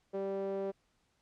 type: tone with band-pass filter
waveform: sawtooth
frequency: 195.3 Hz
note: G3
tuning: 6 cents flat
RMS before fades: -36 dBFS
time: 0.13-0.72 s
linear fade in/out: 20 ms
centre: 480 Hz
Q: 9.2
effects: pink hiss -75 dBFS RMS until 1.21 s + low-pass 8000 Hz 12 dB/octave